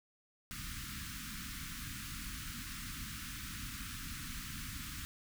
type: band-stop noise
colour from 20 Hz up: pink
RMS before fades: -44 dBFS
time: 0.51-5.05 s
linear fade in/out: 0 ms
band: 280 to 1200 Hz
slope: 48 dB/octave
effects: none